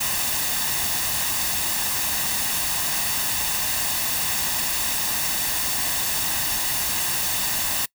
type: noise with comb filter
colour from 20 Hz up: white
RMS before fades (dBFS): -24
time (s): 0-7.86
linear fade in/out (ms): 10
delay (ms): 1.1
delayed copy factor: +0.5
effects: noise-tail reverb RT60 0.1 s tail -24 dB re dry